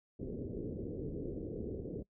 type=low-pass noise; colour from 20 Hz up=white; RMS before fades=-41 dBFS; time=0.19-2.03 s; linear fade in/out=10 ms; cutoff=470 Hz; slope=48 dB/octave; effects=noise-tail reverb RT60 0.1 s tail -22 dB re dry